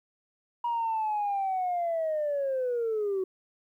sine linear sweep, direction down, 957 to 370 Hz, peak -25 dBFS, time 0.64-3.24 s, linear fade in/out 5 ms, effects tanh soft clip ceiling -23 dBFS + 11-bit

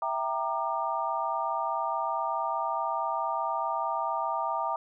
sine chord, E half-diminished seventh, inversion none, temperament equal with one note detuned, 659.3 / 784 / 932.3 / 1198 Hz, E5 / G5 / Bb5 / D6, 0 / 0 / 0 / +34 cents, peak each -34 / -34 / -31 / -33 dBFS, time 0.02-4.76 s, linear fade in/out 2 ms, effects none

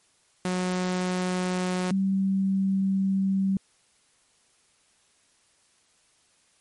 sawtooth / sine tone pair in turn, 182.4 / 192.86 Hz, F#3 / G3, -24 / -28 cents, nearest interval minor second, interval 96 cents, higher second, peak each -21 dBFS, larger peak neither, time 0.45-1.91 / 1.91-3.57 s, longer second, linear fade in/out 2 ms, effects white hiss -64 dBFS RMS until 6.6 s + MP3 48 kbps

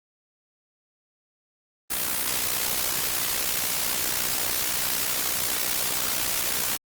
white noise with amplitude modulation, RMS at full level -23 dBFS, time 1.9-6.77 s, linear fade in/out 10 ms, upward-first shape sine, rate 61.7 Hz, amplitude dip 70%, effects Opus 32 kbps

